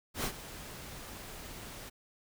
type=noise with ADSR envelope; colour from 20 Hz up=pink; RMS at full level=-32 dBFS; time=0.14-1.9 s; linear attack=100 ms; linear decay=77 ms; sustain=-14 dB; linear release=17 ms; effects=none